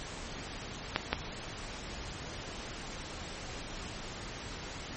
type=clicks; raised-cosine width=0.3 ms; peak=-10 dBFS; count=2; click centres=0.961 / 1.13 s; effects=pink hiss -42 dBFS RMS until 4.96 s + MP3 32 kbps